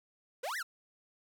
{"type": "exponential two-way sweep", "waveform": "45% pulse", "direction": "up then down", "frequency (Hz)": [451.6, 2060, 1253], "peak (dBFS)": -35, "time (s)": [0.43, 0.63], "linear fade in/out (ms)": 10, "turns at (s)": 0.57, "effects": []}